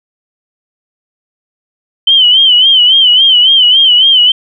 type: tone with vibrato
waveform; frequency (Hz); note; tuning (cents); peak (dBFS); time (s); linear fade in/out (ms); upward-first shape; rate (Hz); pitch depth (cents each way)
sine; 3067; G7; -38; -3; 2.07-4.32; 5; sine; 3.6; 92
effects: none